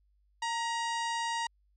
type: harmonic tone with a mistuned harmonic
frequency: 950 Hz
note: A#5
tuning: 33 cents sharp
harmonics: 1 / 2 / 3 / 4 / 5 / 6 / 7 / 8 / 9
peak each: -32 / -38 / -42 / -44 / -46 / -48 / -49 / -50 / -51 dBFS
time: 0.42-1.47 s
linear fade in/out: 5 ms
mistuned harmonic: 1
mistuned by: -51 cents
effects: added 50 Hz sine -66 dBFS peak until 1.76 s